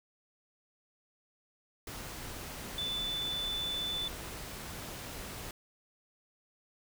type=tone in noise; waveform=sine; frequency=3503 Hz; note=A7; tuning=8 cents flat; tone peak=-33 dBFS; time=2.78-4.08 s; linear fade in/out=2 ms; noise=pink; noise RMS=-43 dBFS; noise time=1.87-5.51 s; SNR=+7 dB; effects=none